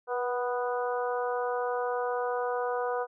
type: harmonic tone with a mistuned harmonic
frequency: 246.9 Hz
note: B3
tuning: in tune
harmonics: 2 / 3 / 4 / 5 / 6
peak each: -30 / -34 / -36 / -38 / -40 dBFS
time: 0.07-3.07 s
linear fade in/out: 50 ms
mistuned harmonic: 2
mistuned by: -17 cents
effects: none